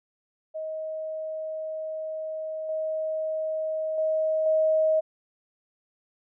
sine tone with level steps, 630 Hz, D#5, 21 cents sharp, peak -30 / -26 / -22 / -19 dBFS, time 0.54-5.01 s, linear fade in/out 20 ms, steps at 2.69 / 3.98 / 4.46 s, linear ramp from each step 2 ms, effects none

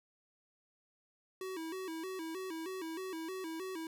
square tone with vibrato, 349.2 Hz, F4, in tune, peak -40 dBFS, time 1.41-3.87 s, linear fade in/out 2 ms, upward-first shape square, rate 3.2 Hz, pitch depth 130 cents each way, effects none

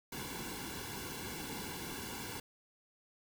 pink noise with comb filter, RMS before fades -43 dBFS, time 0.12-2.4 s, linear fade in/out 5 ms, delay 1.6 ms, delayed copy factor -0.85, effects none

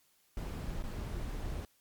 brown noise with dropouts, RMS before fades -38 dBFS, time 0.37-1.65 s, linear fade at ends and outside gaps 1 ms, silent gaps 0.825-0.838 s, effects white hiss -70 dBFS RMS until 1.8 s + MP3 96 kbps

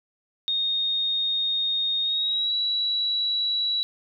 sine tone with pitch glide, 3700 to 3915 Hz, A#7 to B7, -14 to -16 cents, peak -22 dBFS, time 0.48-3.83 s, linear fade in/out 0 ms, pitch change +98 cents, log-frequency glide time 2.02-2.54 s, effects none

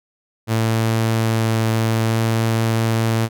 sawtooth tone with pitch glide, 112.4 to 113.12 Hz, A2 to A2, +37 to +48 cents, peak -12 dBFS, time 0.47-3.29 s, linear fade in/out 50 ms, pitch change +11 cents, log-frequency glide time 1.78-2.34 s, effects none

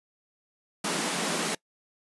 pink high-pass noise, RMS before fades -29 dBFS, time 0.84-1.55 s, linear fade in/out 5 ms, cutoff 160 Hz, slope 96 dB/octave, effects noise-tail reverb RT60 0.1 s tail -24 dB re dry + resampled to 24000 Hz

